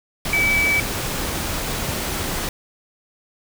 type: tone in noise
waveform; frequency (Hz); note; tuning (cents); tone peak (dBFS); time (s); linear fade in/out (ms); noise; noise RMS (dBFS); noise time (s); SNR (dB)
sine; 2297; D7; -39; -16; 0.33-0.8; 2; pink; -25; 0.25-2.49; +6
effects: none